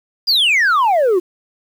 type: exponential sweep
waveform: sine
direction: down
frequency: 5010 to 340 Hz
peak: -8 dBFS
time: 0.27-1.2 s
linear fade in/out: 20 ms
effects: tanh soft clip ceiling -10 dBFS + 7-bit